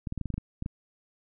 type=clicks; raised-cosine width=5 ms; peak=-20 dBFS; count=10; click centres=0.072 / 0.124 / 0.177 / 0.213 / 0.257 / 0.303 / 0.341 / 0.38 / 0.624 / 0.661 s; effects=none